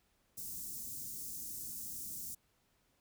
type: band-stop noise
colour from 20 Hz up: white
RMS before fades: -44 dBFS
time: 0.37-2.35 s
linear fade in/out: 10 ms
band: 290 to 6100 Hz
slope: 24 dB/octave
effects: pink hiss -75 dBFS RMS until 3 s